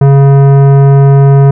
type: tone with tanh clipping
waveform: sine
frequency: 138.59 Hz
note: C#3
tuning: in tune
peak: -3 dBFS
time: 0.01-1.51 s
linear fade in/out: 5 ms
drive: 15 dB
effects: none